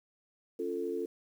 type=chord; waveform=sine; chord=Db augmented; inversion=none; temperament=equal with one note detuned; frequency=277.2 / 349.2 / 442.8 Hz; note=Db4 / F4 / A4; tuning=0 / 0 / +11 cents; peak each=-40 / -36 / -35 dBFS; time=0.59-1.06 s; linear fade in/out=5 ms; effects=10-bit